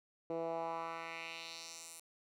10% pulse tone with band-pass filter sweep, 165.2 Hz, E3, 4 cents sharp, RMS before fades -43 dBFS, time 0.3-2 s, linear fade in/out 2 ms, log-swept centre 440 to 10000 Hz, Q 2, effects none

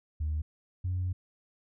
sine tone pair in turn, 76.6 / 91.09 Hz, D#2 / F#2, -27 / -27 cents, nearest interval minor third, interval 300 cents, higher second, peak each -27 dBFS, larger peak neither, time 0.2-0.42 / 0.84-1.13 s, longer second, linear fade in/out 10 ms, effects tanh soft clip ceiling -25 dBFS

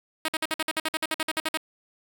5% pulse tone bursts, 316.2 Hz, D#4, 28 cents sharp, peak -13 dBFS, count 16, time 0.25-1.573 s, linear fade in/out 2 ms, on 33 ms, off 53 ms, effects none

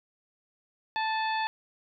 harmonic tone with a mistuned harmonic, 880 Hz, A5, in tune, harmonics 1 / 2 / 3 / 4 / 5, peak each -28 / -34 / -38 / -40 / -42 dBFS, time 0.96-1.47 s, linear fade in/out 0 ms, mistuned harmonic 3, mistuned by -35 cents, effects none

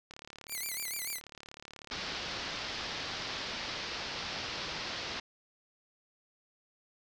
click train, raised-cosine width 0.2 ms, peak -29 dBFS, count 125, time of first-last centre 0.11-3.526 s, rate 36.3 Hz
5% pulse tone with vibrato, 2178 Hz, C#7, 31 cents flat, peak -26 dBFS, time 0.48-1.21 s, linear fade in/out 50 ms, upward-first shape sine, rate 6.8 Hz, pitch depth 160 cents each way
white low-pass noise, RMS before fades -39 dBFS, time 1.91-5.2 s, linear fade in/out 5 ms, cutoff 5300 Hz, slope 48 dB/octave
effects none

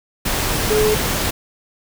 sine tone in noise, 427.3 Hz, G#4, 49 cents sharp, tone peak -14 dBFS, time 0.7-0.95 s, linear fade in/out 10 ms, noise pink, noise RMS -20 dBFS, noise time 0.25-1.31 s, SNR +3 dB, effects none

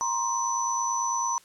sine tone cluster, 945 / 1054 / 5980 Hz, A#5 / C6 / F#8, +23 / +12 / +17 cents, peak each -29 dBFS, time 0.01-1.38 s, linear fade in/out 0 ms, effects white hiss -57 dBFS RMS until 1.44 s + low-pass 11000 Hz 12 dB/octave

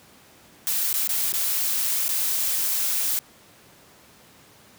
blue noise with dropouts, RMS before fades -24 dBFS, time 0.67-3.19 s, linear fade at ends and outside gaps 0 ms, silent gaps 0.929-0.94 / 1.074-1.092 / 1.322-1.338 / 2.081-2.091 s, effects pink hiss -52 dBFS RMS until 4.78 s + high-pass 100 Hz 12 dB/octave

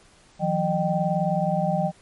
sine tone cluster, 162.3 / 181.5 / 612 / 780 Hz, E3 / F#3 / D#5 / G5, -27 / -33 / -29 / -9 cents, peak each -26 dBFS, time 0.39-1.92 s, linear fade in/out 50 ms, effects pink hiss -55 dBFS RMS until 2.01 s + MP3 48 kbps

